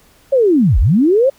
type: linear two-way sweep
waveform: sine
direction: down then up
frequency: 564 to 34.91 to 564 Hz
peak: -8 dBFS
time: 0.32-1.3 s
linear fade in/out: 10 ms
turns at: 0.79 s
effects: pink hiss -50 dBFS RMS until 1.38 s